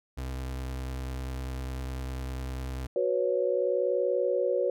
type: tone with vibrato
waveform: 35% pulse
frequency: 64.7 Hz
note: C2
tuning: 19 cents flat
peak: -31 dBFS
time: 0.17-2.87 s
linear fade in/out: 10 ms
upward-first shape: triangle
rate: 10 Hz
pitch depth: 27 cents each way
type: chord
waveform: sine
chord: F# suspended fourth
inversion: none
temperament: equal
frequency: 370 / 493.9 / 554.4 Hz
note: F#4 / B4 / C#5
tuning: 0 / 0 / 0 cents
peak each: -30 / -28 / -28 dBFS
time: 2.96-4.7 s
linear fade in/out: 2 ms
effects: none